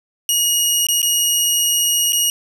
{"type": "tone with dropouts", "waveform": "15% pulse", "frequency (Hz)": 2883, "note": "F#7", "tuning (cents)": -46, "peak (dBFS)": -7, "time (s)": [0.29, 2.3], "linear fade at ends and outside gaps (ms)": 1, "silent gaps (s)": [[0.868, 0.886], [1.018, 1.028], [2.123, 2.13]], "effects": []}